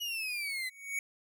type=exponential sweep; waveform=35% pulse; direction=down; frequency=2930 to 2000 Hz; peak=-32 dBFS; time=0-0.7 s; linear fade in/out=20 ms
type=tone with exponential growth; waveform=square; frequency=2237 Hz; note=C#7; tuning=15 cents sharp; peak=-30 dBFS; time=0.58-0.99 s; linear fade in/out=2 ms; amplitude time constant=87 ms
effects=none